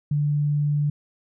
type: tone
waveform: sine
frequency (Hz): 146.83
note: D3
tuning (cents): 0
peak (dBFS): -19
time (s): 0.11-0.9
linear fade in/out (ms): 5
effects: none